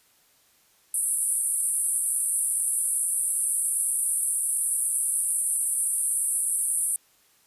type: band-pass noise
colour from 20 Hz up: white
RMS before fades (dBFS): -26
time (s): 0.94-6.96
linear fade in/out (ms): 2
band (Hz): 8700 to 11000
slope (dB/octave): 96
effects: white hiss -62 dBFS RMS until 7.46 s + resampled to 32000 Hz